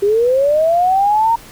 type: linear sweep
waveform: sine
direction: up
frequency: 391.2 to 932.3 Hz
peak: -10 dBFS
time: 0.02-1.36 s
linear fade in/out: 10 ms
effects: pink hiss -39 dBFS RMS until 1.51 s